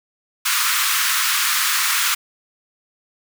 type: high-pass noise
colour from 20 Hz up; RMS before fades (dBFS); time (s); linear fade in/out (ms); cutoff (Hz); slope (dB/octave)
pink; -19; 0.45-2.15; 10; 1100; 48
effects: none